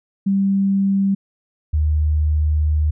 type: tone pair in turn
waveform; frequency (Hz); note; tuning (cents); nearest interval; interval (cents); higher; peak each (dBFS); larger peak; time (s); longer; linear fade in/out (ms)
sine; 196 / 76.27; G3 / D#2; 0 / -34; octave + major third; 1634; first; -14; neither; 0.26-1.15 / 1.73-2.91; second; 10
effects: none